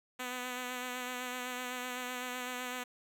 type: tone with vibrato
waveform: 5% pulse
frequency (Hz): 250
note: B3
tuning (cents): +21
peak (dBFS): -26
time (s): 0.19-2.84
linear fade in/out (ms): 10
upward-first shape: sine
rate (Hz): 7.9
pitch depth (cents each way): 22
effects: none